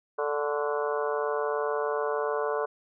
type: harmonic tone with a mistuned harmonic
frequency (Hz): 146.83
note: D3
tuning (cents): 0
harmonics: 3 / 4 / 5 / 6 / 7 / 8 / 9 / 10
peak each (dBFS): -29 / -32 / -37 / -40 / -35 / -37 / -42 / -39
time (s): 0.18-2.66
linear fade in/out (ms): 10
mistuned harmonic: 8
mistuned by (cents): -66
effects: none